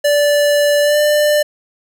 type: tone with pitch glide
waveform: square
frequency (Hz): 583 to 594.9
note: D5 to D5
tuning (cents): -13 to +22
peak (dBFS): -11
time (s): 0.04-1.43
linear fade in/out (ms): 10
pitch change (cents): +35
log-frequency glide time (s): 0.82-0.98
effects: none